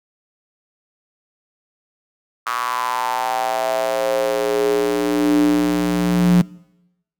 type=tone with high-pass filter sweep; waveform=square; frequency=59.5 Hz; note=A#1; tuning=36 cents sharp; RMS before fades=-18 dBFS; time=2.46-6.42 s; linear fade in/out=10 ms; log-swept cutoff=1200 to 180 Hz; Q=5.8; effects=noise-tail reverb RT60 0.9 s tail -23 dB re dry